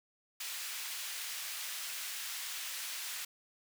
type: high-pass noise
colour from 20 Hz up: pink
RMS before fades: -41 dBFS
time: 0.4-3.25 s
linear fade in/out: 5 ms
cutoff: 2100 Hz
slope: 12 dB/octave
effects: none